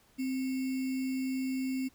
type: tone with sample-and-hold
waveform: sine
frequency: 261.6 Hz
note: C4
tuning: in tune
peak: -30 dBFS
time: 0.18-1.89 s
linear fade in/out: 20 ms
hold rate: 2450 Hz
effects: pink hiss -65 dBFS RMS until 1.94 s